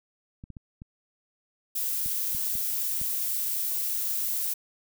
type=clicks; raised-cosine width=5 ms; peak=-29 dBFS; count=8; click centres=0.439 / 0.503 / 0.568 / 0.819 / 2.061 / 2.349 / 2.554 / 3.015 s
type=noise; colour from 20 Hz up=violet; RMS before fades=-29 dBFS; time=1.75-4.54 s; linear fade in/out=10 ms
effects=none